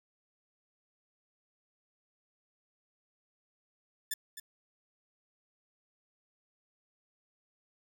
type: tone with echo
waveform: 5% pulse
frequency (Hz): 1760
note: A6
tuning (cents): 0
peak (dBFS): -21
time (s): 4.11-4.14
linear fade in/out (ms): 5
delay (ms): 260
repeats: 1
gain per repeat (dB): -10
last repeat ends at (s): 4.4
effects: none